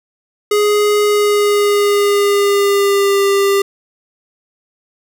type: tone with pitch glide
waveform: square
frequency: 416.1 to 397.1 Hz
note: G#4 to G4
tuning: +3 to +22 cents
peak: -11 dBFS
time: 0.51-3.62 s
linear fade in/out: 5 ms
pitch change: -81 cents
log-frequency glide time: 1.03-3.22 s
effects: none